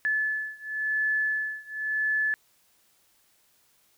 sine beating tone pair, 1729 / 1729.94 Hz, A6 / A6, -31 / -30 cents, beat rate 0.94 Hz, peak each -28 / -29 dBFS, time 0.05-2.34 s, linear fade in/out 0 ms, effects white hiss -65 dBFS RMS until 3.97 s

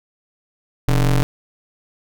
square ring-modulated tone, 74.5 Hz, D2, 25 cents sharp, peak -11 dBFS, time 0.88-1.23 s, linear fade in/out 0 ms, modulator 52 Hz, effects none

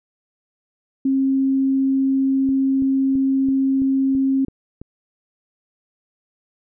sine tone, 268.5 Hz, C4, 45 cents sharp, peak -15 dBFS, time 1.05-4.45 s, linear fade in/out 5 ms
click train, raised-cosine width 3 ms, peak -22 dBFS, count 8, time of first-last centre 2.49-4.816 s, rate 3.01 Hz
effects none

